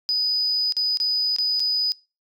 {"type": "tone with dropouts", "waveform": "sine", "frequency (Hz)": 4978, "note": "D#8", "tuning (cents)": 0, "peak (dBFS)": -18, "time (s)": [0.09, 1.92], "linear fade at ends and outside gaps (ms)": 0, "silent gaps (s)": [[0.723, 0.767], [0.972, 1.001], [1.363, 1.385], [1.596, 1.602]], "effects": ["noise-tail reverb RT60 0.3 s tail -24 dB re dry", "tanh soft clip ceiling -15 dBFS"]}